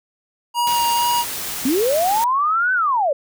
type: tone with vibrato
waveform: square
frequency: 950 Hz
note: A#5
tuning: 33 cents sharp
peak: -17 dBFS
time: 0.54-1.25 s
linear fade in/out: 50 ms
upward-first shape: sine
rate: 2.2 Hz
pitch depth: 15 cents each way
type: noise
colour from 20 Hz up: white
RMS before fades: -27 dBFS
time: 0.67-2.24 s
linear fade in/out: 0 ms
type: linear two-way sweep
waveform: sine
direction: up then down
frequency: 238.8 to 1537 to 531 Hz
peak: -15 dBFS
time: 1.65-3.13 s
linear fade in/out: 5 ms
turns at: 2.73 s
effects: none